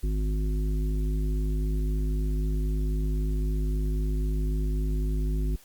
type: harmonic tone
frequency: 51.91 Hz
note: G#1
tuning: in tune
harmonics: 1 / 3 / 5 / 7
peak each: -24 / -34 / -38 / -41 dBFS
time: 0.03-5.56 s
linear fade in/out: 5 ms
effects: white hiss -56 dBFS RMS until 5.64 s + Opus 48 kbps